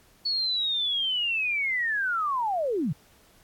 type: linear sweep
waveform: sine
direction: down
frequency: 4435 to 120 Hz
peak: -24 dBFS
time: 0.25-2.93 s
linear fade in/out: 10 ms
effects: pink hiss -59 dBFS RMS until 3.43 s + AAC 64 kbps